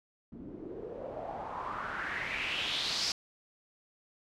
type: noise with low-pass filter sweep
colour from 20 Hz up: white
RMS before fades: -37 dBFS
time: 0.32-3.12 s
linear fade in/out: 2 ms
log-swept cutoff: 250 to 5300 Hz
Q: 4.2
effects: none